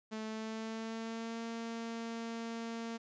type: tone with pitch glide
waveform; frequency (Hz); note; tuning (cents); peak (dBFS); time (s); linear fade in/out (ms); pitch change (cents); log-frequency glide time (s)
sawtooth; 218.4 to 229.4; A3 to A#3; -13 to -28; -35; 0.11-2.98; 20; +85; 0.25-1.41
effects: resampled to 16000 Hz + 12-bit